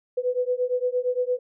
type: beating tone pair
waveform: sine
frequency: 493.9 / 502.6 Hz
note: B4 / B4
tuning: 0 / +30 cents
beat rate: 8.7 Hz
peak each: -25 dBFS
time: 0.17-1.39 s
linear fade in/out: 10 ms
effects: none